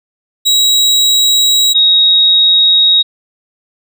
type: tone pair in turn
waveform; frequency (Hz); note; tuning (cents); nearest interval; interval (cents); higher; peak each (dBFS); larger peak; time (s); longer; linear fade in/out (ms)
35% pulse / sine; 3854 / 3779; B7 / A#7; -43 / +23; unison; 34; first; -5; neither; 0.45-1.74 / 1.74-3.03; neither; 20
effects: none